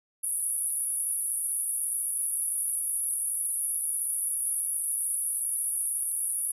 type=band-pass noise; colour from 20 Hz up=pink; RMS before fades=-30 dBFS; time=0.23-6.52 s; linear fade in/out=10 ms; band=9900 to 11000 Hz; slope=96 dB/octave; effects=none